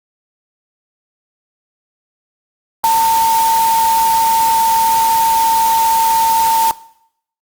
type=tone in noise; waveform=sine; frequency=904 Hz; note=A5; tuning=47 cents sharp; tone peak=-9 dBFS; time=2.84-6.71 s; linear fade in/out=0 ms; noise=white; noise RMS=-22 dBFS; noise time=2.84-6.71 s; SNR=+10 dB; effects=noise-tail reverb RT60 0.7 s tail -19 dB re dry + Opus 48 kbps